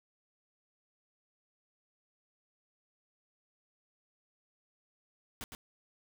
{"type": "noise with echo", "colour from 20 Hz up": "pink", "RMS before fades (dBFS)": -42, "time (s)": [5.41, 5.44], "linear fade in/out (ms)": 0, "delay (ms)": 110, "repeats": 1, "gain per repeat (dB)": -5, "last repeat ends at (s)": 5.55, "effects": []}